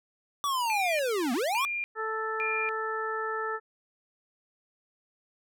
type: linear two-way sweep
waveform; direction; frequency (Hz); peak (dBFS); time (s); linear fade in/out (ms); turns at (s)
square; down then up; 1163 to 224.3 to 1163; -27; 0.44-1.65; 0; 1.33
type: tone bursts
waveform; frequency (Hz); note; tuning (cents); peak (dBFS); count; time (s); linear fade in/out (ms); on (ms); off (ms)
sine; 2400; D7; +37; -29; 3; 0.7-2.69; 0; 290; 560
type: harmonic tone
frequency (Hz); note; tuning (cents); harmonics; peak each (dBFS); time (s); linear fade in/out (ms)
440; A4; 0; 1 / 2 / 3 / 4; -34 / -38 / -33 / -36; 1.95-3.6; 50
effects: none